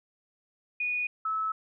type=tone pair in turn; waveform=sine; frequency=2464 / 1300.7 Hz; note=D#7 / E6; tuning=-17 / -24 cents; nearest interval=major seventh; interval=1107 cents; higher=first; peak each=-27 dBFS; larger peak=neither; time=0.8-1.07 / 1.25-1.52 s; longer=neither; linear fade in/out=5 ms; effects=none